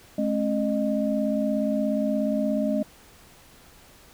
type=tone cluster; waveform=sine; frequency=214.5 / 271.4 / 612 Hz; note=A3 / C#4 / D#5; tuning=-44 / -36 / -29 cents; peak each=-25 / -27 / -27 dBFS; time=0.18-2.83 s; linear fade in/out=5 ms; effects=pink hiss -52 dBFS RMS until 4.13 s